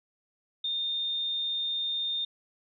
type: tone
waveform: sine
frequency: 3638 Hz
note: A#7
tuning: 43 cents flat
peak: -28 dBFS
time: 0.64-2.25 s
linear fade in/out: 5 ms
effects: none